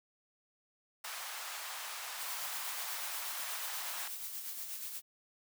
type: high-pass noise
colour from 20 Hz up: pink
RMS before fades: -43 dBFS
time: 1.04-4.08 s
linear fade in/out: 5 ms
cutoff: 790 Hz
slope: 24 dB/octave
type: noise with tremolo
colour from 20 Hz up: blue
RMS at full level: -41 dBFS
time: 2.17-5.02 s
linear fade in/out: 50 ms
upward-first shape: sine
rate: 8.3 Hz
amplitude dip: 40%
effects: none